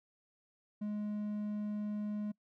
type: tone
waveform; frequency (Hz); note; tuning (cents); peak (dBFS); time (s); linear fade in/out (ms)
triangle; 209.2; G#3; +13; -33; 0.81-2.32; 10
effects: noise-tail reverb RT60 0.1 s tail -25 dB re dry